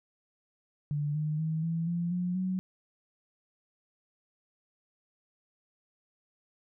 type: tone with pitch steps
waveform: sine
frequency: 146.83 / 152.71 / 158.83 / 165.19 / 171.81 / 178.69 / 185.85 Hz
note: D3 / D#3 / D#3 / E3 / F3 / F3 / F#3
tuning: 0 / -32 / +36 / +4 / -28 / +40 / +8 cents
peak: -28 dBFS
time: 0.91-2.59 s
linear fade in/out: 0 ms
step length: 240 ms
effects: none